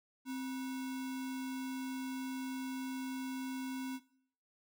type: tone with sample-and-hold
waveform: sine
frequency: 261.6 Hz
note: C4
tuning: in tune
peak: -37 dBFS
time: 0.25-4 s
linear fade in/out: 50 ms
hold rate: 1225 Hz
effects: noise-tail reverb RT60 0.6 s tail -18 dB re dry